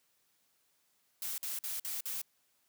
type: noise bursts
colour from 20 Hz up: blue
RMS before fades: -38 dBFS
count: 5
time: 1.22-2.216 s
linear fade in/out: 2 ms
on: 160 ms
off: 49 ms
effects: white hiss -74 dBFS RMS until 2.68 s + high-pass 80 Hz 12 dB/octave